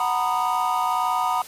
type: chord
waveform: triangle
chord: B major seventh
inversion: second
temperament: just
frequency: 740.8 / 926 / 987.8 / 1234.7 Hz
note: F#5 / A#5 / B5 / D#6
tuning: +2 / -12 / 0 / -14 cents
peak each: -24 dBFS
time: 0-1.42 s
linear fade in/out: 2 ms
effects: white hiss -41 dBFS RMS until 1.47 s + resampled to 32000 Hz